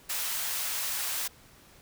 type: high-pass noise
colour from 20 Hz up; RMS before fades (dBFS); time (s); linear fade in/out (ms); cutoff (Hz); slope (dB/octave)
white; -32; 0.09-1.28; 10; 770; 12
effects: pink hiss -56 dBFS RMS until 1.81 s